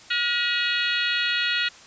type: harmonic tone with a mistuned harmonic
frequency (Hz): 477.9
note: A#4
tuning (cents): +43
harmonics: 3 / 4 / 5 / 6 / 7 / 8 / 9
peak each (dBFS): -27 / -28 / -29 / -30 / -30 / -31 / -32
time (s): 0.1-1.69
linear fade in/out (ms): 10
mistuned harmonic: 5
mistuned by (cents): +96
effects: white hiss -47 dBFS RMS until 1.86 s + resampled to 16000 Hz